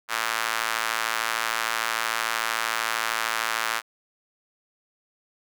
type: tone with high-pass filter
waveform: square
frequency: 56.6 Hz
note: A1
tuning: 50 cents sharp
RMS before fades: -27 dBFS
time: 0.08-3.82 s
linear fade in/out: 50 ms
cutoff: 1300 Hz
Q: 1.5
effects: none